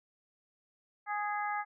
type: harmonic tone with a mistuned harmonic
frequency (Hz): 415.3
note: G#4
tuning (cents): 0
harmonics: 2 / 3 / 4 / 5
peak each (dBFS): -34 / -38 / -40 / -42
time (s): 1.06-1.65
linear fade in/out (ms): 50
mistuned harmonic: 5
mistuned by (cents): -17
effects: none